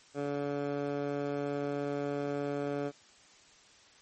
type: tone with band-pass filter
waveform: 15% pulse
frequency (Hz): 143.1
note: D3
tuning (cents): -45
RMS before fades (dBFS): -34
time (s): 0.14-2.92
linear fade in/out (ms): 50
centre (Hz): 520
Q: 0.78
effects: white hiss -59 dBFS RMS until 4.01 s + MP3 32 kbps